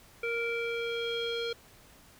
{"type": "tone with low-pass filter sweep", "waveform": "square", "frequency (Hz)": 466.2, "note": "A#4", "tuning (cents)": 0, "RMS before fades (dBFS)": -33, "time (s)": [0.23, 1.53], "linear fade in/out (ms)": 5, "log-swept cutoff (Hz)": [2200, 3800], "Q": 5.2, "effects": ["pink hiss -57 dBFS RMS until 2.19 s"]}